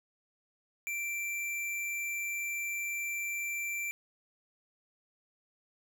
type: tone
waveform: square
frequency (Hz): 2349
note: D7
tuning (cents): 0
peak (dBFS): -34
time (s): 0.87-3.91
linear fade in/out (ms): 0
effects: 12-bit